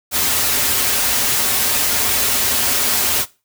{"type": "noise with comb filter", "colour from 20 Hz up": "white", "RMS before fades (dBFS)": -17, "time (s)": [0.11, 3.26], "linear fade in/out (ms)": 50, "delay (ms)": 6, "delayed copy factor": -0.65, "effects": ["noise-tail reverb RT60 0.3 s tail -20 dB re dry"]}